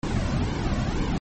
brown noise with flanger, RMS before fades -25 dBFS, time 0.03-1.18 s, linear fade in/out 2 ms, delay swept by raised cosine 1.5 to 2.42 ms, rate 2 Hz, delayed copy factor -0.65, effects MP3 32 kbps

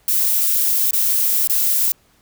violet noise with dropouts, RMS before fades -17 dBFS, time 0.08-1.92 s, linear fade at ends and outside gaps 2 ms, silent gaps 0.91-0.932 / 1.474-1.497 s, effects pink hiss -57 dBFS RMS until 2.21 s

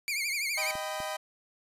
sawtooth tone with vibrato, 2264 Hz, C#7, 36 cents sharp, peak -26 dBFS, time 0.08-0.71 s, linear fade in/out 0 ms, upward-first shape triangle, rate 12 Hz, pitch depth 140 cents each way
sawtooth chord, Eb augmented, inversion none, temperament equal with one note detuned, 622.3 / 784 / 998.1 Hz, Eb5 / G5 / B5, 0 / 0 / +18 cents, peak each -32 / -34 / -36 dBFS, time 0.57-1.17 s, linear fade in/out 10 ms
clicks, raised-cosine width 3 ms, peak -32 dBFS, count 2, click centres 0.754 / 1.003 s
effects resampled to 32000 Hz

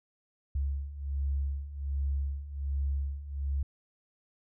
sine beating tone pair, 68.7 / 70 Hz, C#2 / C#2, -15 / +18 cents, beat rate 1.3 Hz, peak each -35 / -31 dBFS, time 0.55-3.63 s, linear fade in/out 5 ms, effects none

